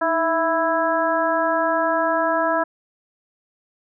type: harmonic tone with a mistuned harmonic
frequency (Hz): 329.6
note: E4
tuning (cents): 0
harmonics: 1 / 2 / 3 / 4 / 5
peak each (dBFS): -27 / -21 / -23 / -25 / -26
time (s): 0.01-2.64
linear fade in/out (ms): 10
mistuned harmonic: 1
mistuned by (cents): -70
effects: none